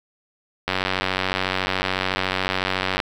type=click train; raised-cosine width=0.3 ms; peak=-5 dBFS; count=219; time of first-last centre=0.68-3.002 s; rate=93.9 Hz; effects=7-bit